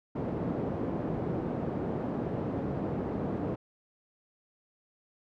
pink band-pass noise, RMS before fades -33 dBFS, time 0.15-3.56 s, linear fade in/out 10 ms, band 140 to 520 Hz, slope 12 dB/octave, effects none

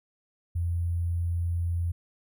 sine tone with sample-and-hold, 85.7 Hz, F2, 32 cents flat, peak -25 dBFS, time 0.55-1.92 s, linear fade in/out 10 ms, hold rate 11025 Hz, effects none

